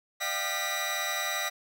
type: tone cluster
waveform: 20% pulse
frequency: 601 / 695 / 773 / 1213 / 1955 Hz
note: D5 / F5 / G5 / D#6 / B6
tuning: +40 / -9 / -24 / -44 / -18 cents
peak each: -34 / -33 / -33 / -34 / -26 dBFS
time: 0.2-1.5 s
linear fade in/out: 20 ms
effects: none